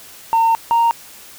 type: tone pair in turn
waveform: sine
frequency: 910 / 928.6 Hz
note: A#5 / A#5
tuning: -42 / -7 cents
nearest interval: unison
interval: 35 cents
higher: second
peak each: -9 dBFS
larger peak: neither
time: 0.33-0.55 / 0.71-0.91 s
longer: first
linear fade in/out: 0 ms
effects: tanh soft clip ceiling -9 dBFS + white hiss -40 dBFS RMS until 1.38 s

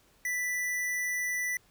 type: tone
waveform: square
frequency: 1978 Hz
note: B6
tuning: 2 cents sharp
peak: -30 dBFS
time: 0.25-1.57 s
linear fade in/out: 2 ms
effects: pink hiss -64 dBFS RMS until 1.7 s

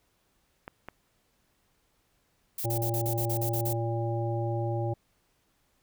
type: clicks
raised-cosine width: 0.5 ms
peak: -24 dBFS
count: 2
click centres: 0.679 / 0.886 s
type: noise bursts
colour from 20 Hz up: violet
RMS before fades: -34 dBFS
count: 10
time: 2.58-3.731 s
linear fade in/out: 5 ms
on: 80 ms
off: 39 ms
type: harmonic tone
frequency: 115.5 Hz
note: A#2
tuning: 16 cents flat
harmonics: 1 / 3 / 5 / 7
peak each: -29 / -34 / -36 / -37 dBFS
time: 2.64-4.94 s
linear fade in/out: 10 ms
effects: pink hiss -71 dBFS RMS until 5.82 s

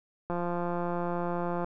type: click train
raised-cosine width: 1 ms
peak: -19 dBFS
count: 235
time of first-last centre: 0.3-1.645 s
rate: 174 Hz
effects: none

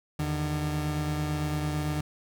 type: tone pair together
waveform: 30% pulse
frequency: 79.51 / 150.1 Hz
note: D#2 / D3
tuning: +38 / +38 cents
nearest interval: major seventh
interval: 1100 cents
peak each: -31 / -26 dBFS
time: 0.19-2.01 s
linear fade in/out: 5 ms
effects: none

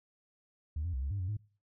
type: tone with pitch steps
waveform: sine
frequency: 76.1 / 86.7 / 64.4 / 69.1 / 99.6 / 91 / 105.3 Hz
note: D#2 / F2 / C2 / C#2 / G2 / F#2 / G#2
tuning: -38 / -12 / -27 / -5 / +28 / -28 / +24 cents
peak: -31 dBFS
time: 0.76-1.369 s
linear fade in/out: 5 ms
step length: 87 ms
effects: noise-tail reverb RT60 0.4 s tail -23 dB re dry + tanh soft clip ceiling -29 dBFS

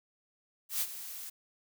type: noise with ADSR envelope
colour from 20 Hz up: blue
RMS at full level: -30 dBFS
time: 0.69-1.3 s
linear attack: 120 ms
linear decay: 50 ms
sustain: -13 dB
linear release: 8 ms
effects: none

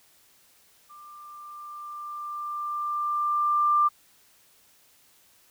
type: tone with level ramp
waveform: sine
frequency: 1188 Hz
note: D6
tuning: 20 cents sharp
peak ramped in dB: -45 to -17 dBFS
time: 0.89-3.89 s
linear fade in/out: 20 ms
effects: white hiss -60 dBFS RMS until 5.5 s

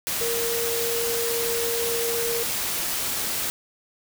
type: tone in noise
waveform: sine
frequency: 466.2 Hz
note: A#4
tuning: in tune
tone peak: -26 dBFS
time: 0.21-2.43 s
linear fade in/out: 0 ms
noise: white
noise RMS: -27 dBFS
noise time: 0.07-3.5 s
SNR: -2 dB
effects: none

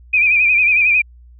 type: tone with vibrato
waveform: sine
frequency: 2435 Hz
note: D#7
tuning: 38 cents flat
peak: -10 dBFS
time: 0.13-1.02 s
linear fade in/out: 10 ms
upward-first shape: sine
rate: 11 Hz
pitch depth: 70 cents each way
effects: added 60 Hz sine -40 dBFS peak until 1.39 s

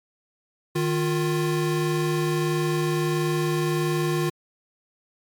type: tone pair together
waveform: square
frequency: 154.23 / 352.7 Hz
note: D#3 / F4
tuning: -15 / +17 cents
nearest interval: octave + major second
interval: 1432 cents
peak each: -25 dBFS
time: 0.75-4.3 s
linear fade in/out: 10 ms
effects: MP3 96 kbps

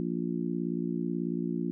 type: harmonic tone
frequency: 58.27 Hz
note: A#1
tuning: in tune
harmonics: 3 / 4 / 5 / 6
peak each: -33 / -34 / -35 / -36 dBFS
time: 0-1.71 s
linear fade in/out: 0 ms
effects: none

